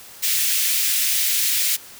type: high-pass noise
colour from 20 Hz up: white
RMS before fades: -20 dBFS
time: 0.22-1.77 s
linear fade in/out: 20 ms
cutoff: 2000 Hz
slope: 24 dB/octave
effects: white hiss -42 dBFS RMS until 1.99 s